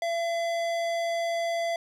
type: tone with tanh clipping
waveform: sine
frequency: 676 Hz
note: E5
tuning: 43 cents sharp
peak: -28 dBFS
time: 0.02-1.76 s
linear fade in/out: 2 ms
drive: 18 dB
effects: none